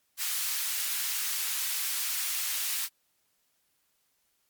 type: high-pass noise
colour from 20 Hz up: white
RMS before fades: -31 dBFS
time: 0.17-2.89 s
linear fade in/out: 50 ms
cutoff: 1500 Hz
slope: 12 dB/octave
effects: white hiss -73 dBFS RMS until 4.49 s + MP3 96 kbps